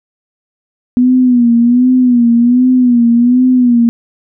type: tone with vibrato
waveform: sine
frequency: 244.3 Hz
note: B3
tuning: 19 cents flat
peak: -5 dBFS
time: 0.97-3.89 s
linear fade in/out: 0 ms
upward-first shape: sine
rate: 1.3 Hz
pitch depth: 77 cents each way
effects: none